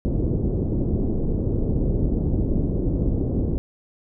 pink low-pass noise, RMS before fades -22 dBFS, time 0.05-3.58 s, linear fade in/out 0 ms, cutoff 420 Hz, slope 24 dB/octave, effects none

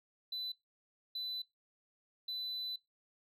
sine tone bursts at uneven times, 4000 Hz, B7, 21 cents sharp, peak -35 dBFS, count 3, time 0.32-0.52 / 1.15-1.42 / 2.28-2.76 s, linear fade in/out 5 ms, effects noise-tail reverb RT60 0.2 s tail -22 dB re dry + tanh soft clip ceiling -36 dBFS

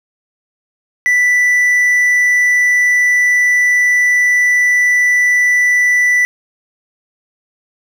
triangle tone, 1975.5 Hz, B6, in tune, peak -7 dBFS, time 1.06-6.25 s, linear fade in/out 0 ms, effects none

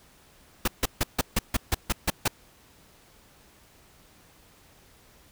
pink noise bursts, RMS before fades -23 dBFS, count 10, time 0.65-2.28 s, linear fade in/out 5 ms, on 28 ms, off 150 ms, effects pink hiss -57 dBFS RMS until 5.31 s

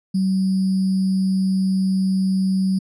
sine tone with sample-and-hold, 190 Hz, F#3, 46 cents sharp, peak -16 dBFS, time 0.14-2.79 s, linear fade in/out 10 ms, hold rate 4900 Hz, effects resampled to 22050 Hz

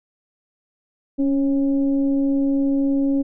sine tone with frequency modulation, 277.2 Hz, C#4, in tune, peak -16 dBFS, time 1.18-3.23 s, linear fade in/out 20 ms, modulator 269 Hz, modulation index 0.45, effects none

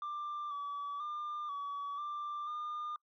sine tone with pitch steps, 1185 / 1146 / 1199 / 1137 / 1183 / 1210 Hz, D6 / D6 / D6 / C#6 / D6 / D#6, +15 / -43 / +36 / +44 / +12 / -49 cents, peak -35 dBFS, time 0.02-2.96 s, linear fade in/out 2 ms, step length 490 ms, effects noise-tail reverb RT60 0.1 s tail -26 dB re dry + tanh soft clip ceiling -36 dBFS

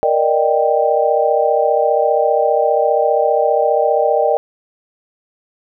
sine chord, Eb major seventh, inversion second, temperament equal, 466.2 / 587.3 / 622.3 / 784 Hz, Bb4 / D5 / Eb5 / G5, 0 / 0 / 0 / 0 cents, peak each -17 dBFS, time 0.03-4.37 s, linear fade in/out 0 ms, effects none

